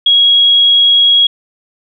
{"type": "tone", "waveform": "sine", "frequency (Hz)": 3310, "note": "G#7", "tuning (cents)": -6, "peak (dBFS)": -5, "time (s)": [0.06, 1.27], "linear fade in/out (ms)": 5, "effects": []}